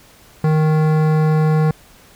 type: tone with hard clipping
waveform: sine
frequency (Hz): 155.56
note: D#3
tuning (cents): 0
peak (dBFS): -14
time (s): 0.44-1.71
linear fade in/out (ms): 2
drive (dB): 16
effects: pink hiss -47 dBFS RMS until 2.15 s